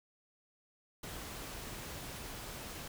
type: noise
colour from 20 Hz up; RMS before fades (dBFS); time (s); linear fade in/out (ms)
pink; -45; 1.03-2.88; 5
effects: none